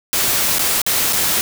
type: noise with dropouts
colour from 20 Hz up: white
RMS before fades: -17 dBFS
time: 0.13-1.41 s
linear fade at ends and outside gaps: 0 ms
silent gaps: 0.584-0.593 / 0.817-0.864 / 1.126-1.131 s
effects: none